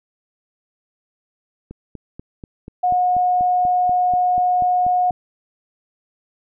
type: click train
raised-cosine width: 3 ms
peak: -21 dBFS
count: 15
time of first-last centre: 1.71-5.108 s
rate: 4.12 Hz
type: tone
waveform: sine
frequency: 724 Hz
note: F#5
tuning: 38 cents flat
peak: -14 dBFS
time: 2.83-5.11 s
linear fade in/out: 10 ms
effects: none